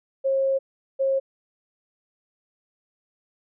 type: tone pair in turn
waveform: sine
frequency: 539 / 539 Hz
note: C#5 / C#5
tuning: -49 / -49 cents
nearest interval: unison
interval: 0 cents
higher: neither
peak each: -19 dBFS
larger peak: neither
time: 0.24-0.59 / 0.99-1.2 s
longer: first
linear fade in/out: 20 ms
effects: none